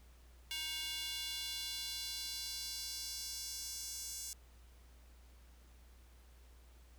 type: tone with high-pass filter sweep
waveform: square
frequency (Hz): 313.8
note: D#4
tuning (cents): +15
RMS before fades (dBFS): -43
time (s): 0.51-4.33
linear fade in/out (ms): 0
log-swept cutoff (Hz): 2900 to 6500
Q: 2.2
effects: added 60 Hz sine -58 dBFS peak until 6.98 s + pink hiss -68 dBFS RMS until 6.98 s